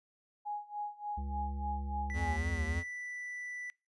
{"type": "tone with tremolo", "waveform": "sine", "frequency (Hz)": 830.6, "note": "G#5", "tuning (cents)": 0, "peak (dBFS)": -34, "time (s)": [0.45, 2.38], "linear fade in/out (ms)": 20, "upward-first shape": "sine", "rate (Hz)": 3.4, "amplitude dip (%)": 90}
{"type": "harmonic tone", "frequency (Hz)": 69.3, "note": "C#2", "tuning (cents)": 0, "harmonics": [1, 3, 5, 7], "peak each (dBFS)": [-36, -46, -58, -62], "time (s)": [1.17, 2.8], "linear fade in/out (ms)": 10}
{"type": "tone", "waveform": "triangle", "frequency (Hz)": 1975.5, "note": "B6", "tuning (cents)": 0, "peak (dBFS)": -38, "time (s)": [2.1, 3.7], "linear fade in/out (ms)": 0}
{"type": "tone with vibrato", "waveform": "square", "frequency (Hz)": 82.3, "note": "E2", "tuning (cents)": -2, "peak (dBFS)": -35, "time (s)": [2.13, 2.84], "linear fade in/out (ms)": 50, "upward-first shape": "triangle", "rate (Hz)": 3.4, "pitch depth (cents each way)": 89}
{"effects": ["noise-tail reverb RT60 0.3 s tail -25 dB re dry", "resampled to 24000 Hz"]}